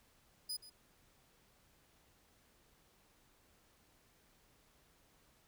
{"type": "tone with echo", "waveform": "sawtooth", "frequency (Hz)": 4978, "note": "D#8", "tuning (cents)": 0, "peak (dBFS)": -36, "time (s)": [0.49, 0.57], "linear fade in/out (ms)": 10, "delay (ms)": 130, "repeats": 1, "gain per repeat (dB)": -15, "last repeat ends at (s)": 0.7, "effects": ["pink hiss -70 dBFS RMS until 5.47 s"]}